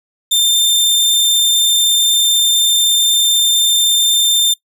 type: tone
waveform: sawtooth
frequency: 3591 Hz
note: A7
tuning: 35 cents sharp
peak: -7 dBFS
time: 0.31-4.54 s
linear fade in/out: 10 ms
effects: noise-tail reverb RT60 0.1 s tail -21 dB re dry